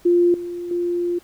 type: tone with level steps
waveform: sine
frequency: 349.2 Hz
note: F4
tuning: in tune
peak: -12 / -26 / -19 dBFS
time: 0.05-1.19 s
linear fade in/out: 10 ms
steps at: 0.34 / 0.71 s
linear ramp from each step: 2 ms
effects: pink hiss -52 dBFS RMS until 1.23 s